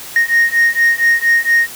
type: beating tone pair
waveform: sine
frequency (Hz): 1858 / 1862.3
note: A#6 / A#6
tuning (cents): -6 / -2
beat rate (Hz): 4.3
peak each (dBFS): -11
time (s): 0.16-1.67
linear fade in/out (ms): 2
effects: tanh soft clip ceiling -6 dBFS + white hiss -31 dBFS RMS until 1.75 s